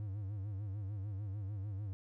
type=tone with vibrato; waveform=triangle; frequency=100.5 Hz; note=G2; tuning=44 cents sharp; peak=-36 dBFS; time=0-1.93 s; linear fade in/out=0 ms; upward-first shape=sine; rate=6.7 Hz; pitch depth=110 cents each way; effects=none